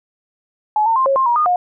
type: tone with pitch steps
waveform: sine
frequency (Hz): 851 / 906 / 1051 / 546 / 1058 / 952 / 1225 / 717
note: G#5 / A#5 / C6 / C#5 / C6 / A#5 / D#6 / F5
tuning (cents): +42 / -50 / +7 / -26 / +19 / +36 / -27 / +45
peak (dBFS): -12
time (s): 0.76-1.56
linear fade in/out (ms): 2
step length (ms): 100
effects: none